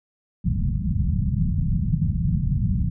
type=low-pass noise; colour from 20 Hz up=white; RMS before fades=-22 dBFS; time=0.44-2.9 s; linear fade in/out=10 ms; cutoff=190 Hz; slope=48 dB/octave; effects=none